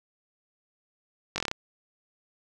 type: slowing click train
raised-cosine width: 0.2 ms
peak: -11 dBFS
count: 7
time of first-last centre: 1.36-1.514 s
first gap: 20 ms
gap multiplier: 1.1
effects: none